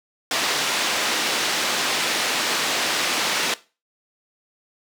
white band-pass noise, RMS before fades -23 dBFS, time 0.31-3.54 s, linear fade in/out 2 ms, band 250 to 4600 Hz, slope 12 dB/octave, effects noise-tail reverb RT60 0.3 s tail -18 dB re dry

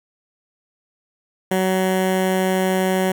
15% pulse tone with notch filter, 187.4 Hz, F#3, 22 cents sharp, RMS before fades -19 dBFS, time 1.51-3.12 s, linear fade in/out 5 ms, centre 4600 Hz, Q 1.5, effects none

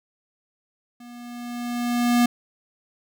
square tone with level ramp, 240.9 Hz, B3, 43 cents flat, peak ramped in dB -42 to -15 dBFS, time 1-2.26 s, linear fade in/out 5 ms, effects none

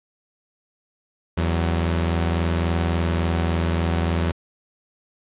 sawtooth tone pair together, 83.57 / 187.6 Hz, E2 / F#3, +24 / +24 cents, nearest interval octave + major second, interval 1400 cents, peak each -16 / -24 dBFS, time 1.37-4.32 s, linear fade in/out 10 ms, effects resampled to 8000 Hz + 9-bit

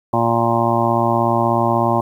harmonic tone, 116.54 Hz, A#2, in tune, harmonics 1 / 2 / 3 / 5 / 6 / 7 / 8 / 9, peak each -22 / -22 / -22 / -22 / -22 / -22 / -22 / -22 dBFS, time 0.13-2.01 s, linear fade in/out 5 ms, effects 8-bit

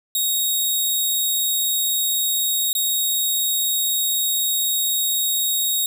10% pulse tone with dropouts, 3764 Hz, A#7, 16 cents sharp, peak -11 dBFS, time 0.15-5.86 s, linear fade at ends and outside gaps 2 ms, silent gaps 2.73-2.751 s, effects none

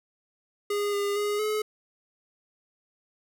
square tone with pitch steps, 410.2 / 405 / 413.6 / 427.1 Hz, G#4 / G#4 / G#4 / G#4, -21 / -43 / -7 / +48 cents, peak -26 dBFS, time 0.7-1.62 s, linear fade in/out 5 ms, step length 230 ms, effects none

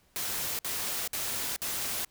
white noise bursts, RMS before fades -33 dBFS, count 4, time 0.16-2.048 s, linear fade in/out 0 ms, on 430 ms, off 56 ms, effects pink hiss -66 dBFS RMS until 2.1 s

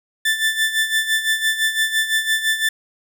30% pulse tone with tremolo, 1765 Hz, A6, 5 cents sharp, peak -12 dBFS, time 0.25-2.69 s, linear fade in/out 5 ms, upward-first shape sine, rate 5.9 Hz, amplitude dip 70%, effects none

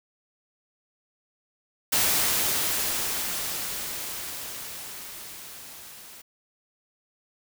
white noise with level ramp, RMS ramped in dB -22 to -46 dBFS, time 1.92-6.22 s, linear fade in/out 10 ms, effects none

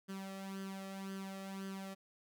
sawtooth tone with flanger, 193.5 Hz, G3, 22 cents flat, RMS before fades -45 dBFS, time 0.08-1.95 s, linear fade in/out 20 ms, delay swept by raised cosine 0.63 to 1.62 ms, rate 1.9 Hz, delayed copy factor +0.65, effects none

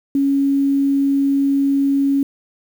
sine tone with quantisation, 277.2 Hz, C#4, in tune, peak -13 dBFS, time 0.15-2.23 s, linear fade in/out 2 ms, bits 7, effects none

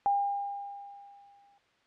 sine tone with exponential decay, 804 Hz, G5, 44 cents sharp, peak -22 dBFS, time 0.06-1.58 s, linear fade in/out 0 ms, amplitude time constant 330 ms, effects white hiss -67 dBFS RMS until 1.86 s + low-pass 3000 Hz 12 dB/octave

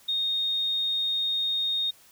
sine tone, 3700 Hz, A#7, 14 cents flat, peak -24 dBFS, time 0.08-1.91 s, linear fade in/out 10 ms, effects white hiss -56 dBFS RMS until 2.11 s

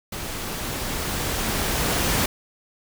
pink noise with level ramp, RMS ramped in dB -32 to -21 dBFS, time 0.12-2.26 s, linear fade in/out 5 ms, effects none

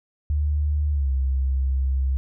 sine tone with pitch glide, 74 to 66.31 Hz, D2 to C2, +14 to +24 cents, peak -19 dBFS, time 0.3-2.17 s, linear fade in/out 0 ms, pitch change -190 cents, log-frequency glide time 0.91-1.11 s, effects none

